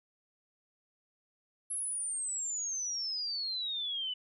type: exponential sweep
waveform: sine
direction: down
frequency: 11050 to 2960 Hz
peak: -33 dBFS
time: 1.7-4.14 s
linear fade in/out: 10 ms
effects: none